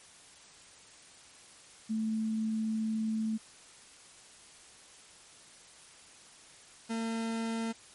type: tone pair in turn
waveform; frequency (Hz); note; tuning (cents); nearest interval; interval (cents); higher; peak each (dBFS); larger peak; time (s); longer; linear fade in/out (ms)
sine / 40% pulse; 220 / 226.8; A3 / A#3; 0 / -47; minor second; 53; second; -29 / -31; first; 1.89-3.38 / 6.89-7.73; first; 20
effects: white hiss -55 dBFS RMS until 7.94 s + MP3 48 kbps